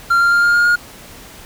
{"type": "tone with pitch steps", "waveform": "triangle", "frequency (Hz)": [1383, 1391.8, 1400.7, 1409.6, 1418.6, 1427.6], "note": ["F6", "F6", "F6", "F6", "F6", "F6"], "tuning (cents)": [-17, -6, 5, 16, 27, 38], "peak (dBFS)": -8, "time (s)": [0.1, 0.76], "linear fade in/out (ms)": 10, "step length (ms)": 110, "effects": ["pink hiss -38 dBFS RMS until 1.45 s"]}